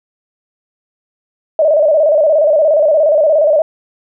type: tone with vibrato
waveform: sine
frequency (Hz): 611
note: D#5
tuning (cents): -32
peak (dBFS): -7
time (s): 1.59-3.62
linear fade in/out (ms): 2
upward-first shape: square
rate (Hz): 17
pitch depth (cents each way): 81
effects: none